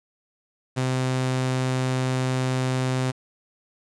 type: tone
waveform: sawtooth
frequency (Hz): 129.2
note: C3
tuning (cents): -21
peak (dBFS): -18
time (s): 0.76-3.12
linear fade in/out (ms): 20
effects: resampled to 22050 Hz + 8-bit

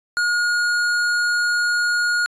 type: tone with tanh clipping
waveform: sine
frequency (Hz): 1436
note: F6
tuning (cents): +48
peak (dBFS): -19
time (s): 0.17-2.26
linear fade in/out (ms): 0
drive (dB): 16
effects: resampled to 22050 Hz

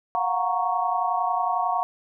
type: chord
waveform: sine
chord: Gb major seventh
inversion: third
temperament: equal with one note detuned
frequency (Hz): 709 / 740 / 932.3 / 1108.7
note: F5 / Gb5 / Bb5 / Db6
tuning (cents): +26 / 0 / 0 / 0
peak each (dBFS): -27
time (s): 0.15-1.83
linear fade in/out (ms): 0
effects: none

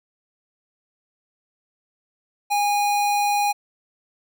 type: tone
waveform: square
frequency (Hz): 820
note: G#5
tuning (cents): -22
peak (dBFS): -19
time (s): 2.5-3.53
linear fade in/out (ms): 20
effects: none

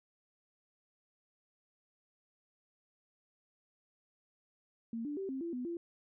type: tone with pitch steps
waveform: sine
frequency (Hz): 229.1 / 292.8 / 387.7 / 265.8 / 338.4 / 249.1 / 341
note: A#3 / D4 / G4 / C4 / E4 / B3 / F4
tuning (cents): -30 / -5 / -19 / +27 / +45 / +15 / -41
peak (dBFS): -36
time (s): 4.93-5.77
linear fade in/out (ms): 2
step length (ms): 120
effects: none

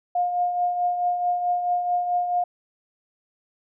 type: tone with tremolo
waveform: sine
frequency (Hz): 711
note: F5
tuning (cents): +31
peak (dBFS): -18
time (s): 0.15-2.44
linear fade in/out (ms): 5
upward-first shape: triangle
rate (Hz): 4.6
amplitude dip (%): 55
effects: none

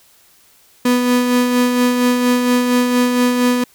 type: tone with tremolo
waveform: 35% pulse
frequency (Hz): 246.9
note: B3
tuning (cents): 0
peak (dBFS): -9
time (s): 0.85-3.64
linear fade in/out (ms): 5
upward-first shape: sine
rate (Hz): 4.3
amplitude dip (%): 40
effects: white hiss -51 dBFS RMS until 3.74 s

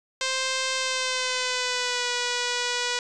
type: tone with pitch glide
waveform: 5% pulse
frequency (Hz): 523.3 to 488.3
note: C5 to B4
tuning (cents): 0 to -20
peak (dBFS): -13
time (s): 0.21-2.99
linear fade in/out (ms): 2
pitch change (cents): -120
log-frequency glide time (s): 0.76-2.1
effects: resampled to 22050 Hz + 8-bit

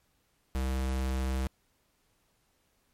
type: tone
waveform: square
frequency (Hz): 65.41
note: C2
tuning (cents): 0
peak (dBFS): -29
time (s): 0.55-1.47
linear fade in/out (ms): 0
effects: pink hiss -72 dBFS RMS until 2.93 s + MP3 64 kbps

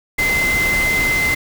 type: tone in noise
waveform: sine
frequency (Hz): 2064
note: C7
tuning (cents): -24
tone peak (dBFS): -15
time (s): 0.18-1.35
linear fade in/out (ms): 10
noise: pink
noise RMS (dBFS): -23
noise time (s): 0.18-1.35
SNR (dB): +5
effects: none

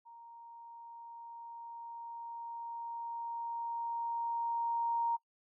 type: tone with level ramp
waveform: sine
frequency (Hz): 932.3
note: A#5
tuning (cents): 0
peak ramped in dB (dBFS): -51 to -29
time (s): 0.05-5.17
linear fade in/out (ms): 20
effects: noise-tail reverb RT60 0.1 s tail -23 dB re dry

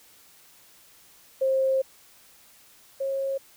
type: tone pair in turn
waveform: sine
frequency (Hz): 531 / 542.8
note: C5 / C#5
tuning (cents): +25 / -36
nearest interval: unison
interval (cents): 39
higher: second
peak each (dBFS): -20 / -25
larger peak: first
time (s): 1.41-1.82 / 3-3.38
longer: first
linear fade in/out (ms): 10
effects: white hiss -55 dBFS RMS until 3.56 s

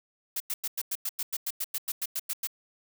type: noise bursts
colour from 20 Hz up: blue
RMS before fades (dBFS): -31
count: 16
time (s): 0.36-2.472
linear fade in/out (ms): 5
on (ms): 42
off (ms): 96
effects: none

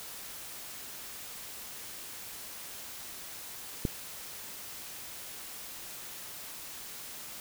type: click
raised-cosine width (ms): 3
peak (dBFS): -15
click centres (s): 3.852
effects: white hiss -44 dBFS RMS until 7.4 s

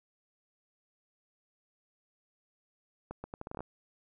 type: accelerating click train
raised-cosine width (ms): 1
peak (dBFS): -26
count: 10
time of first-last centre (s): 3.11-3.606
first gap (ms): 130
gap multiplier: 0.76
effects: none

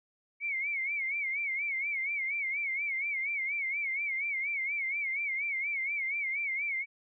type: tone with vibrato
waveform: sine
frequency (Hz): 2217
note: C#7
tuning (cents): 0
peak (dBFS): -30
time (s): 0.4-6.86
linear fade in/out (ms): 50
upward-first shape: sine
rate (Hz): 4.2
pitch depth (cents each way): 110
effects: none

